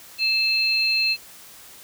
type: tone pair together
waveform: sine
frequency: 2632 / 4181 Hz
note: E7 / C8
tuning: -3 / -2 cents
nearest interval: minor sixth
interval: 801 cents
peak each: -21 dBFS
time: 0.18-1.17 s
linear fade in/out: 50 ms
effects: white hiss -45 dBFS RMS until 1.83 s